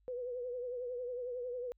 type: tone with vibrato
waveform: sine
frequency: 493.9 Hz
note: B4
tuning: in tune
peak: -37 dBFS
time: 0.08-1.72 s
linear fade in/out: 0 ms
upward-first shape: triangle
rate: 11 Hz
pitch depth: 70 cents each way
effects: added 50 Hz sine -68 dBFS peak until 1.77 s